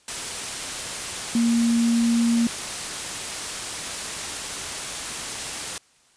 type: tone in noise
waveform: sine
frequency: 233.1 Hz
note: A#3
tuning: in tune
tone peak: -17 dBFS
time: 1.35-2.47 s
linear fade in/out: 2 ms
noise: white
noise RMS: -30 dBFS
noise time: 0.08-5.78 s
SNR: +10 dB
effects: white hiss -59 dBFS RMS until 6.16 s + resampled to 22050 Hz